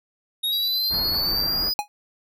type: linear sweep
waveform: square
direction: up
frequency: 3729 to 4978 Hz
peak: -22 dBFS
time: 0.43-1.74 s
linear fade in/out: 10 ms
type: tone with tremolo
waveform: triangle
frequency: 4755 Hz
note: D8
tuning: 21 cents sharp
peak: -27 dBFS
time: 0.52-1.49 s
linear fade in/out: 10 ms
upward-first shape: square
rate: 9.5 Hz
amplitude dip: 65%
type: low-pass noise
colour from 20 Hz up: pink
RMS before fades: -33 dBFS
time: 0.89-1.72 s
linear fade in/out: 50 ms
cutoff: 1800 Hz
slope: 24 dB/octave
type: tone with exponential decay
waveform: square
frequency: 830.6 Hz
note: G#5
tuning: in tune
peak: -19 dBFS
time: 1.79-1.88 s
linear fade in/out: 0 ms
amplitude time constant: 18 ms
effects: none